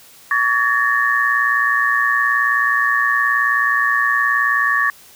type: tone cluster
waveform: sine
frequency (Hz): 1132 / 1706 / 1825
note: C#6 / G#6 / A#6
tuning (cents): +36 / +46 / -37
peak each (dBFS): -18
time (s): 0.31-4.9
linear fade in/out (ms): 2
effects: white hiss -45 dBFS RMS until 5.15 s